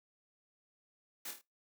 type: noise with echo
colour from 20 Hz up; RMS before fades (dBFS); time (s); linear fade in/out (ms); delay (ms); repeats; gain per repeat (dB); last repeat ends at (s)
white; -43; 1.25-1.31; 5; 26; 4; -5; 1.414
effects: noise-tail reverb RT60 0.2 s tail -21 dB re dry + high-pass 200 Hz 12 dB/octave